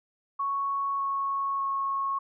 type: tone with pitch steps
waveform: sine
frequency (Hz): 1108.7 / 1102.3 / 1096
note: C#6 / C#6 / C#6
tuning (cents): 0 / -10 / -20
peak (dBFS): -26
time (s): 0.39-2.19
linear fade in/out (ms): 10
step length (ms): 600
effects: none